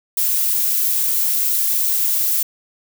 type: noise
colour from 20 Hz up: violet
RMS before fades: -18 dBFS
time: 0.17-2.43 s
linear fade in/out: 5 ms
effects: none